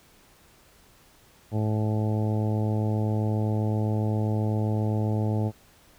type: harmonic tone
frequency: 107.6 Hz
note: A2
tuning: 38 cents flat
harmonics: 1 / 2 / 3 / 4 / 5 / 6 / 7 / 8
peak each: -24 / -30 / -34 / -36 / -38 / -40 / -41 / -42 dBFS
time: 1.51-5.52 s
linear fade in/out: 50 ms
effects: pink hiss -57 dBFS RMS until 5.98 s

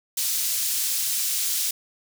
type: high-pass noise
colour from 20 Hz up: pink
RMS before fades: -25 dBFS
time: 0.17-1.71 s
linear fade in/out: 5 ms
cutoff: 5400 Hz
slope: 12 dB/octave
effects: none

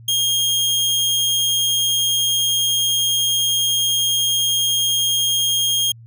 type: tone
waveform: sawtooth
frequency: 3238 Hz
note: G#7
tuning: 45 cents flat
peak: -13 dBFS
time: 0.08-5.92 s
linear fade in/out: 5 ms
effects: added 115 Hz sine -39 dBFS peak until 6.06 s

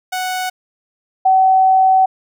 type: tone pair in turn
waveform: sawtooth / sine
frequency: 740 / 758.6 Hz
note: F#5 / F#5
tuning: 0 / +43 cents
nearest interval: unison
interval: 43 cents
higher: second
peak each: -15 / -8 dBFS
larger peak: second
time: 0.12-0.5 / 1.25-2.06 s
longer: second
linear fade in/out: 10 ms
effects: none

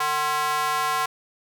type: tone with high-pass filter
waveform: square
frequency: 151 Hz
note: D3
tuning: 48 cents sharp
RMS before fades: -24 dBFS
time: 0-1.06 s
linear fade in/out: 5 ms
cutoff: 1000 Hz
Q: 2.8
effects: none

